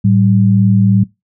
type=tone pair together; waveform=sine; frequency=110 / 192.99 Hz; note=A2 / G3; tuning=0 / -27 cents; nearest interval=minor seventh; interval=973 cents; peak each=-10 dBFS; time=0.04-1.04 s; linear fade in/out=10 ms; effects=noise-tail reverb RT60 0.2 s tail -21 dB re dry